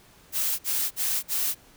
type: noise bursts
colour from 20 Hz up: blue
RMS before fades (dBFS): -26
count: 4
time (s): 0.32-1.55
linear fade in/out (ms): 50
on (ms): 270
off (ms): 50
effects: pink hiss -55 dBFS RMS until 1.76 s